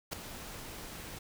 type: noise with ADSR envelope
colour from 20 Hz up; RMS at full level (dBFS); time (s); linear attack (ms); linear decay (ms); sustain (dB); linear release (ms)
pink; -33; 0.11-1.19; 21; 5; -12; 8
effects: none